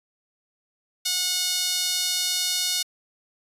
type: tone with high-pass filter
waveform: sawtooth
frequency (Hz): 729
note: F#5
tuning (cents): -26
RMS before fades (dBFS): -25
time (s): 1.05-2.83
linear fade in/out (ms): 10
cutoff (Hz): 4100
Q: 1.7
effects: resampled to 32000 Hz